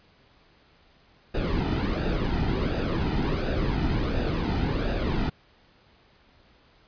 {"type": "noise with flanger", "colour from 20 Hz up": "brown", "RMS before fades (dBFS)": -26, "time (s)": [1.34, 5.3], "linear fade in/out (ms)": 10, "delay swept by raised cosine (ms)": [0.93, 1.85], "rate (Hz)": 1.4, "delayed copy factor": -0.6, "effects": ["pink hiss -59 dBFS RMS until 6.87 s", "resampled to 11025 Hz"]}